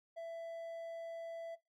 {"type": "tone", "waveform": "triangle", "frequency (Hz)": 665, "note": "E5", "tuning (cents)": 15, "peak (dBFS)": -40, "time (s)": [0.16, 1.56], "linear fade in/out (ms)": 20, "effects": ["noise-tail reverb RT60 0.2 s tail -20 dB re dry"]}